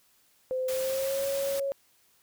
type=tone with pitch glide; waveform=sine; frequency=515 to 552 Hz; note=C5 to C#5; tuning=-28 to -7 cents; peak=-27 dBFS; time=0.51-1.72 s; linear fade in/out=0 ms; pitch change=+121 cents; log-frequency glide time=0.67-1.25 s
type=noise; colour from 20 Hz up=white; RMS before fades=-38 dBFS; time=0.68-1.6 s; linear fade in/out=5 ms
effects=white hiss -65 dBFS RMS until 2.22 s